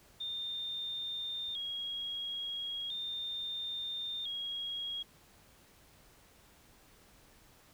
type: tone with vibrato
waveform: sine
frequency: 3452 Hz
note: A7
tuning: 34 cents flat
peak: -36 dBFS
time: 0.2-5.03 s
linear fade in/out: 10 ms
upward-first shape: square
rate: 0.37 Hz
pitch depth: 83 cents each way
effects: pink hiss -62 dBFS RMS until 7.73 s